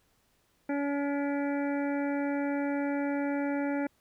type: harmonic tone with a mistuned harmonic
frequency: 283.8 Hz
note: C#4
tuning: 41 cents sharp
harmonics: 1 / 2 / 3 / 5 / 6 / 7 / 8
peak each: -29 / -35 / -39 / -43 / -45 / -46 / -47 dBFS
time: 0.69-3.87 s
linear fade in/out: 5 ms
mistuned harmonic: 8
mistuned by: +35 cents
effects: pink hiss -70 dBFS RMS until 4 s